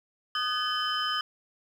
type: tone cluster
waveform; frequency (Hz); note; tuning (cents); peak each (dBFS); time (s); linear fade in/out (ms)
sine; 1235 / 1515 / 1694 / 3056 / 5100; D#6 / F#6 / G#6 / G7 / D#8; -13 / +40 / +34 / -45 / +42; -30 / -35 / -37 / -30 / -36; 0.35-1.21; 2
effects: tanh soft clip ceiling -18 dBFS + 9-bit